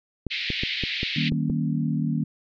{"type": "clicks", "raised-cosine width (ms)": 3, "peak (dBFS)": -15, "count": 7, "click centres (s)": [0.267, 0.503, 0.635, 0.837, 1.031, 1.321, 1.499]}
{"type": "band-pass noise", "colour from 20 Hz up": "pink", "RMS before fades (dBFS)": -29, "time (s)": [0.3, 1.3], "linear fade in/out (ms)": 20, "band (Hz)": [2000, 4300], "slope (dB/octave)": 48}
{"type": "chord", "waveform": "sine", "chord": "Eb dominant seventh", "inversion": "none", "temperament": "equal with one note detuned", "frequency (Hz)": [155.56, 192.74, 233.1, 277.2], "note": ["Eb3", "G3", "Bb3", "Db4"], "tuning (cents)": [0, -29, 0, 0], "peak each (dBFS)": [-25, -31, -27, -31], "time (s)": [1.16, 2.24], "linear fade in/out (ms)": 5}
{"effects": []}